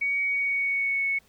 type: tone with pitch glide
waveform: sine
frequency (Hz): 2249 to 2209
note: C#7 to C#7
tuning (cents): +24 to -7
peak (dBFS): -23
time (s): 0.01-1.19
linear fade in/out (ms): 10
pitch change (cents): -31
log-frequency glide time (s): 0.28-1.07
effects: pink hiss -61 dBFS RMS until 1.28 s